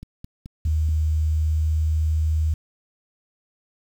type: click train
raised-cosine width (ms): 5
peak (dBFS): -24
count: 5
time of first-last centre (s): 0.03-0.888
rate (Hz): 4.66
type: tone with pitch glide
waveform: sine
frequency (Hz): 77.9 to 78.4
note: D#2 to D#2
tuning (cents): +3 to +14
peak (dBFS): -18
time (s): 0.65-2.54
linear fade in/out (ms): 5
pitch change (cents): +11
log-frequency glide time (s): 1.24-1.94
effects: 8-bit